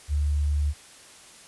sine tone, 73.3 Hz, D2, 3 cents flat, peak -21 dBFS, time 0.08-0.74 s, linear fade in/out 50 ms, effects white hiss -49 dBFS RMS until 1.47 s + resampled to 24000 Hz

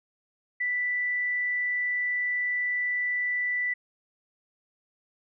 sine tone, 1976 Hz, B6, in tune, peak -25 dBFS, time 0.6-3.74 s, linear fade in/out 10 ms, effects none

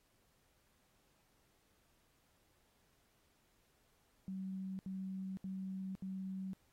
sine tone bursts, 190 Hz, F#3, 46 cents sharp, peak -40 dBFS, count 4, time 4.28-6.533 s, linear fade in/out 0 ms, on 510 ms, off 71 ms, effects pink hiss -75 dBFS RMS until 6.72 s + AAC 48 kbps

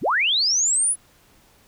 sine linear sweep, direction up, 59.7 to 10230 Hz, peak -17 dBFS, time 0.01-0.96 s, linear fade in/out 50 ms, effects pink hiss -56 dBFS RMS until 1.67 s

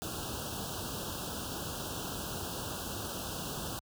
pink band-stop noise, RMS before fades -38 dBFS, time 0.02-3.79 s, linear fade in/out 0 ms, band 1600 to 2700 Hz, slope 96 dB/octave, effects high-pass 60 Hz 12 dB/octave

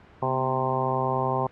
harmonic tone with a mistuned harmonic, 130.81 Hz, C3, in tune, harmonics 1 / 2 / 3 / 4 / 5 / 6 / 7 / 8, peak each -30 / -35 / -31 / -32 / -32 / -30 / -30 / -30 dBFS, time 0.22-1.47 s, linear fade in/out 5 ms, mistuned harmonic 2, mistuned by -86 cents, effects pink hiss -51 dBFS RMS until 1.51 s + low-pass 2000 Hz 12 dB/octave

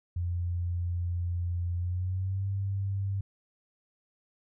sine tone with pitch glide, 87.4 to 98.1 Hz, F2 to G2, +2 to +2 cents, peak -28 dBFS, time 0.16-3.21 s, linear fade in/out 5 ms, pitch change +200 cents, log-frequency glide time 1.76-2.47 s, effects none

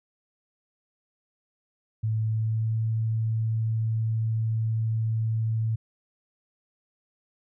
sine tone with pitch glide, 110 to 111.6 Hz, A2 to A2, 0 to +25 cents, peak -23 dBFS, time 2.03-5.76 s, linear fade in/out 10 ms, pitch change +25 cents, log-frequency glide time 2.27-2.76 s, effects none

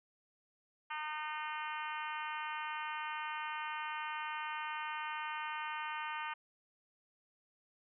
harmonic tone, 305.5 Hz, D#4, 32 cents flat, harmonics 3 / 4 / 5 / 6 / 7 / 8 / 9 / 10, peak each -42 / -44 / -46 / -48 / -49 / -50 / -51 / -52 dBFS, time 0.9-6.34 s, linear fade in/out 10 ms, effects none

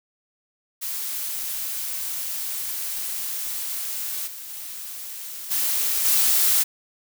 blue noise with level steps, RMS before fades -29 / -37 / -35 / -23 / -19 dBFS, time 0.81-6.64 s, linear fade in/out 20 ms, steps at 4.26 / 4.49 / 5.5 / 6.04 s, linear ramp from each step 20 ms, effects none

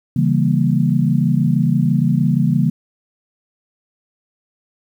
sine chord, C# diminished seventh, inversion none, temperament equal, 138.59 / 164.81 / 196 / 233.1 Hz, C#3 / E3 / G3 / Bb3, 0 / 0 / 0 / 0 cents, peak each -17 / -17 / -20 / -19 dBFS, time 0.16-2.7 s, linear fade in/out 5 ms, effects 8-bit

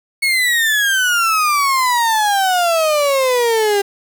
35% pulse exponential sweep, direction down, 2206 to 395.8 Hz, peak -11 dBFS, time 0.22-3.82 s, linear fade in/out 10 ms, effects 7-bit

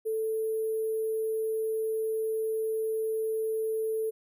sine tone with sample-and-hold, 440 Hz, A4, in tune, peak -27 dBFS, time 0.05-4.11 s, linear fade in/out 20 ms, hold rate 11025 Hz, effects none

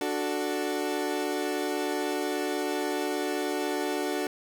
30% pulse chord, D major, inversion none, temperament equal, 293.7 / 370 / 440 Hz, D4 / F#4 / A4, 0 / 0 / 0 cents, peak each -29 / -29 / -31 dBFS, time 0.01-4.27 s, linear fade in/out 2 ms, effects none

